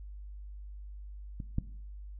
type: clicks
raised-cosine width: 5 ms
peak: -27 / -17 dBFS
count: 2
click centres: 1.402 / 1.584 s
effects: noise-tail reverb RT60 0.6 s tail -17 dB re dry + added 50 Hz sine -42 dBFS peak until 2.19 s